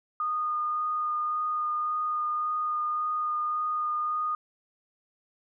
sine tone with vibrato, 1226 Hz, D#6, 26 cents flat, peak -26 dBFS, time 0.2-4.35 s, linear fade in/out 2 ms, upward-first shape sine, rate 1.8 Hz, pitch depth 10 cents each way, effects none

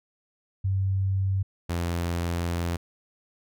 sine / sawtooth tone pair in turn, 96.3 / 85.79 Hz, G2 / F2, -30 / -30 cents, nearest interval major second, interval 200 cents, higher first, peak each -22 dBFS, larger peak neither, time 0.64-1.43 / 1.69-2.77 s, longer second, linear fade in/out 10 ms, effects none

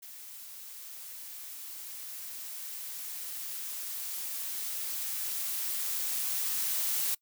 blue noise with level ramp, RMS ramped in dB -47 to -30 dBFS, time 0.02-7.15 s, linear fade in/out 10 ms, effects noise-tail reverb RT60 0.1 s tail -23 dB re dry

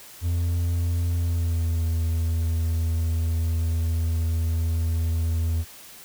triangle tone with pitch glide, 85.8 to 82.3 Hz, F2 to E2, -30 to -2 cents, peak -19 dBFS, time 0.21-5.65 s, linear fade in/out 50 ms, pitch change -72 cents, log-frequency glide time 1.15-1.86 s, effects white hiss -45 dBFS RMS until 6.04 s

